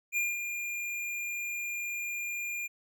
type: tone with ADSR envelope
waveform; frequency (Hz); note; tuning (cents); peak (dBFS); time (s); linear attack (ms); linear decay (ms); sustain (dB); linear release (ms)
square; 2407; D7; +42; -27; 0.12-2.68; 49; 200; -7; 21
effects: none